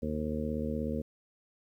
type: harmonic tone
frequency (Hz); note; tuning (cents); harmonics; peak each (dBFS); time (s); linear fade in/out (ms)
76.5; D#2; -29; 1 / 2 / 3 / 4 / 5 / 6 / 7; -38 / -40 / -34 / -42 / -45 / -39 / -40; 0.02-1.02; 10
effects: 11-bit